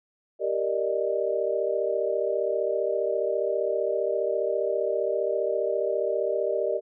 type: chord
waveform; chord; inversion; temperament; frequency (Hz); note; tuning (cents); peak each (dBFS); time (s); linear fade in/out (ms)
sine; Eb major seventh; first; equal; 392 / 466.2 / 587.3 / 622.3; G4 / Bb4 / D5 / Eb5; 0 / 0 / 0 / 0; -29; 0.39-6.81; 50
effects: none